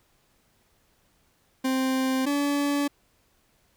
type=tone pair in turn; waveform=40% pulse; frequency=261.9 / 286.1 Hz; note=C4 / D4; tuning=+2 / -45 cents; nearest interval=major second; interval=153 cents; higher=second; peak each=-22 dBFS; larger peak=neither; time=1.64-2.26 / 2.26-2.88 s; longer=neither; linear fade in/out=10 ms; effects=pink hiss -66 dBFS RMS until 3.76 s